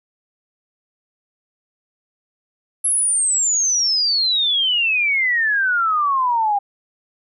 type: exponential sweep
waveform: sine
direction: down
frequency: 11170 to 793 Hz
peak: -15 dBFS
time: 2.84-6.59 s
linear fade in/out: 10 ms
effects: none